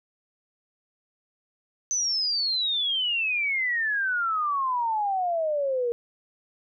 sine exponential sweep, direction down, 6180 to 466.2 Hz, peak -23 dBFS, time 1.91-5.92 s, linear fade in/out 0 ms, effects none

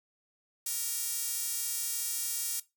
sawtooth tone with high-pass filter, 466.2 Hz, A#4, in tune, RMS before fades -34 dBFS, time 0.66-2.6 s, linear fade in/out 5 ms, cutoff 8400 Hz, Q 0.9, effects noise-tail reverb RT60 0.2 s tail -17 dB re dry

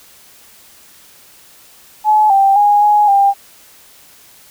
sine tone with pitch steps, 854 / 785 / 824 / 834 / 796 Hz, G#5 / G5 / G#5 / G#5 / G5, +48 / +2 / -14 / +7 / +26 cents, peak -7 dBFS, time 2.04-3.34 s, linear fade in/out 50 ms, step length 260 ms, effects white hiss -44 dBFS RMS until 4.5 s

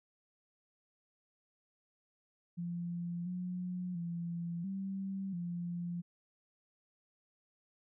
sine tone with pitch steps, 172.8 / 180.4 / 170.6 / 193.5 / 173.6 Hz, F3 / F#3 / F3 / G3 / F3, -18 / -44 / -40 / -22 / -10 cents, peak -36 dBFS, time 2.57-6.02 s, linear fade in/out 20 ms, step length 690 ms, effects none

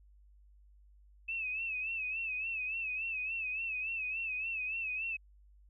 sine tone with vibrato, 2601 Hz, E7, 24 cents flat, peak -34 dBFS, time 1.28-5.17 s, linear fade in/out 10 ms, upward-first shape sine, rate 3.5 Hz, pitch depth 80 cents each way, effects added 50 Hz sine -58 dBFS peak until 5.69 s

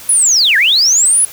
sine linear two-way sweep, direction down then up, 10560 to 1568 to 10560 Hz, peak -7 dBFS, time 0.09-1.25 s, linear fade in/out 2 ms, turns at 0.57 s, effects white hiss -33 dBFS RMS until 1.32 s

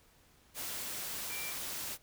sine tone in noise, 2349 Hz, D7, in tune, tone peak -42 dBFS, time 1.28-1.54 s, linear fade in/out 50 ms, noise white, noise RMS -40 dBFS, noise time 0.54-1.98 s, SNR -5 dB, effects pink hiss -65 dBFS RMS until 2.02 s

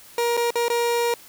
30% pulse tone with dropouts, 472.9 Hz, A#4, 25 cents sharp, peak -17 dBFS, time 0.18-1.14 s, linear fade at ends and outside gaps 2 ms, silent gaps 0.369-0.374 / 0.506-0.555 / 0.683-0.7 s, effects white hiss -47 dBFS RMS until 1.28 s

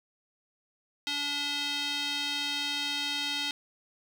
square tone with band-pass filter, 287.9 Hz, D4, 34 cents flat, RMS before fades -32 dBFS, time 1.07-3.51 s, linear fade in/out 0 ms, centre 3600 Hz, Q 2.8, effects 8-bit

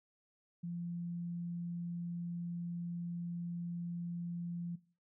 sine tone, 172.4 Hz, F3, 22 cents flat, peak -38 dBFS, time 0.63-4.76 s, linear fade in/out 10 ms, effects noise-tail reverb RT60 0.4 s tail -19 dB re dry

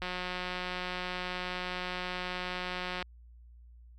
click train, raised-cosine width 0.3 ms, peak -20 dBFS, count 545, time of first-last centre 0.02-3.026 s, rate 181 Hz, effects added 59 Hz sine -51 dBFS peak until 3.98 s

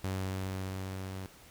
sawtooth tone with level ramp, 94.8 Hz, F#2, 43 cents sharp, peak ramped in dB -28 to -35 dBFS, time 0.04-1.26 s, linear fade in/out 0 ms, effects pink hiss -56 dBFS RMS until 1.5 s

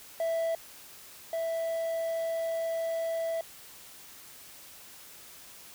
triangle tone pair in turn, 659.3 / 659.3 Hz, E5 / E5, 0 / 0 cents, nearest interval unison, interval 0 cents, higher neither, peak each -25 / -27 dBFS, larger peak first, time 0.2-0.55 / 1.33-3.41 s, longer second, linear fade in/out 2 ms, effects white hiss -50 dBFS RMS until 5.74 s

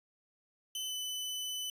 sawtooth tone with pitch glide, 3035 to 3005 Hz, F#7 to F#7, +43 to +26 cents, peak -33 dBFS, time 0.75-1.7 s, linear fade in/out 2 ms, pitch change -17 cents, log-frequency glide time 0.87-0.93 s, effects resampled to 32000 Hz

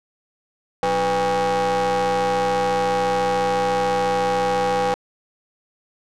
45% pulse ring-modulated tone, 155.56 Hz, D#3, in tune, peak -15 dBFS, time 0.83-4.94 s, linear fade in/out 0 ms, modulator 653 Hz, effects low-pass 7000 Hz 12 dB/octave

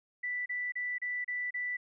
sine tone bursts, 1975.5 Hz, B6, in tune, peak -32 dBFS, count 6, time 0.23-1.77 s, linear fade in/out 10 ms, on 230 ms, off 32 ms, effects none

